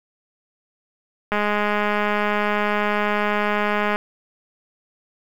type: click train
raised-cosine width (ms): 0.5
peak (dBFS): -7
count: 550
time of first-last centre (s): 1.32-3.959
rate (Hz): 208
effects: 7-bit